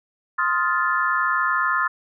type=chord; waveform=sine; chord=F dominant seventh; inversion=second; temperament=just; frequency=1047.7 / 1257.2 / 1396.9 / 1746.1 Hz; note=C6 / Eb6 / F6 / A6; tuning=+2 / +18 / 0 / -14 cents; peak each=-24 dBFS; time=0.38-1.88 s; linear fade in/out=10 ms; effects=none